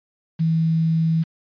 sine tone with quantisation, 162.4 Hz, E3, 26 cents flat, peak -16 dBFS, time 0.39-1.24 s, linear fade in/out 20 ms, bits 7, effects resampled to 11025 Hz

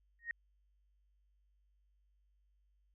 sine tone with exponential growth, 1864.7 Hz, A#6, in tune, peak -32 dBFS, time 0.19-0.31 s, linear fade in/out 1 ms, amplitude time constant 24 ms, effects added 50 Hz sine -70 dBFS peak until 2.94 s

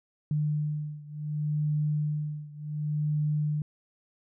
sine beating tone pair, 150 / 150.68 Hz, D3 / D3, +37 / +45 cents, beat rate 0.68 Hz, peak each -29 / -31 dBFS, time 0.31-3.62 s, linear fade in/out 2 ms, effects none

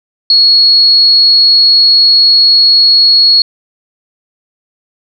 sine tone, 4336 Hz, C#8, 39 cents flat, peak -3 dBFS, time 0.3-3.42 s, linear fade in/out 2 ms, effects none

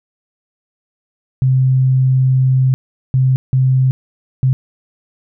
sine tone bursts at uneven times, 130.5 Hz, C3, 4 cents flat, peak -9 dBFS, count 4, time 1.42-2.74 / 3.14-3.36 / 3.53-3.91 / 4.43-4.53 s, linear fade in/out 0 ms, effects none

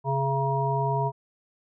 harmonic tone with a mistuned harmonic, 135.7 Hz, C#3, 36 cents flat, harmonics 1 / 3 / 5 / 7, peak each -26 / -31 / -31 / -27 dBFS, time 0.04-1.12 s, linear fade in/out 50 ms, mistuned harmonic 3, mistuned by +41 cents, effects none

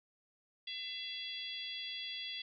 harmonic tone, 674 Hz, E5, 38 cents sharp, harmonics 3 / 4 / 5 / 6 / 7, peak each -50 / -48 / -42 / -53 / -48 dBFS, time 0.67-2.42 s, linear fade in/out 5 ms, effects none

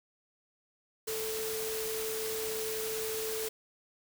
sine tone in noise, 440 Hz, A4, in tune, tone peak -35 dBFS, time 1.07-3.49 s, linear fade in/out 10 ms, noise white, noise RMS -38 dBFS, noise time 1.07-3.49 s, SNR 0 dB, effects none

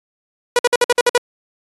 sawtooth tone bursts, 485.8 Hz, B4, 29 cents flat, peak -6 dBFS, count 8, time 0.56-1.178 s, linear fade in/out 2 ms, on 30 ms, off 54 ms, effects AAC 32 kbps

